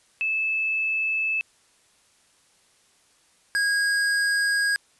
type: tone pair in turn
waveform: sine / square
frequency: 2617 / 1638.2 Hz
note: E7 / G#6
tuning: -13 / -24 cents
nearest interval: minor sixth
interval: 811 cents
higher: first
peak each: -22 / -21 dBFS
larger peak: second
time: 0.21-1.41 / 3.55-4.76 s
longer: second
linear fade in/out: 0 ms
effects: white hiss -61 dBFS RMS until 4.99 s + resampled to 24000 Hz